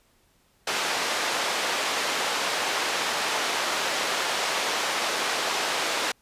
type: band-pass noise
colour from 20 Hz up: pink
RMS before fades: -27 dBFS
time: 0.67-6.12 s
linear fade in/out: 5 ms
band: 580 to 6100 Hz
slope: 12 dB/octave
effects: pink hiss -64 dBFS RMS until 6.21 s + resampled to 32000 Hz